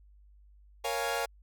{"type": "chord", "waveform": "sawtooth", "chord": "Bb minor seventh", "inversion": "none", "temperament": "equal", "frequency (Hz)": [466.2, 554.4, 698.5, 830.6], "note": ["Bb4", "Db5", "F5", "Ab5"], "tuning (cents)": [0, 0, 0, 0], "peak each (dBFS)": -32, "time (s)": [0.84, 1.26], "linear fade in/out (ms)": 10, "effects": ["added 50 Hz sine -55 dBFS peak until 1.42 s"]}